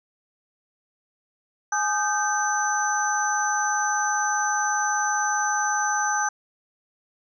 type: tone cluster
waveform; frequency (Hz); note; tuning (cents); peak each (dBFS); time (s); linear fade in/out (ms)
sine; 839 / 1227 / 1555 / 6050; G#5 / D#6 / G6 / F#8; +17 / -25 / -14 / +38; -25 / -29 / -26 / -28; 1.72-6.29; 5
effects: none